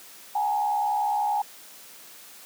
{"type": "tone with frequency modulation", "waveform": "sine", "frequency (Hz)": 830.6, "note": "G#5", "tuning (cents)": 0, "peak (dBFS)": -22, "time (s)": [0.35, 1.42], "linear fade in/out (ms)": 5, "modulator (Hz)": 70.3, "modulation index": 0.76, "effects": ["white hiss -47 dBFS RMS until 2.45 s", "high-pass 200 Hz 12 dB/octave"]}